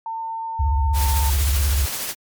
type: tone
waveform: sine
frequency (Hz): 902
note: A5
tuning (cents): +43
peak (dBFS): -25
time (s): 0.06-1.3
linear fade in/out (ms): 2
type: tone with vibrato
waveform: sine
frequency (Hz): 70.1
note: C#2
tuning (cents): +20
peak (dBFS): -16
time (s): 0.59-1.86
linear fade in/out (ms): 10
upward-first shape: sine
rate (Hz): 16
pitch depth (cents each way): 220
type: noise with tremolo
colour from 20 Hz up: white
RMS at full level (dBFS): -26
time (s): 0.93-2.15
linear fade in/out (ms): 50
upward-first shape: sine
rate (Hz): 13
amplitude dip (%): 25
effects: MP3 96 kbps